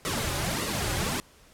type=noise with flanger; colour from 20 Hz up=pink; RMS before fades=-29 dBFS; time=0.05-1.2 s; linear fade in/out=0 ms; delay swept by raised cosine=1.2 to 4.5 ms; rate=1.7 Hz; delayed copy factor=-0.8; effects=pink hiss -56 dBFS RMS until 1.53 s + low-pass 12000 Hz 12 dB/octave